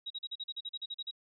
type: tone bursts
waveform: sine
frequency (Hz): 3828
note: A#7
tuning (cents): +45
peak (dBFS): -36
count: 13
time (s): 0.06-1.112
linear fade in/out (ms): 10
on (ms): 44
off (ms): 40
effects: none